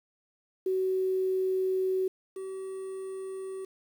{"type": "tone pair in turn", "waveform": ["sine", "triangle"], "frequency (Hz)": [376, 381.9], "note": ["F#4", "G4"], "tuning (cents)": [28, -45], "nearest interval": "unison", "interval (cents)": 27, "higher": "second", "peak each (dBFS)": [-25, -33], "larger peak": "first", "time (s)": [[0.66, 2.08], [2.36, 3.65]], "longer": "first", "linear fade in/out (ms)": 5, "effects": ["9-bit"]}